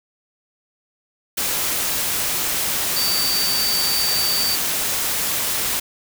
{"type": "tone in noise", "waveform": "sine", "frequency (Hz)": 4605, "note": "D8", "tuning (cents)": -35, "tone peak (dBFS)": -20, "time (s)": [2.96, 4.56], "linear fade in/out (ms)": 10, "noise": "white", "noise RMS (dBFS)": -22, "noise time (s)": [1.37, 5.8], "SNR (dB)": -1, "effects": []}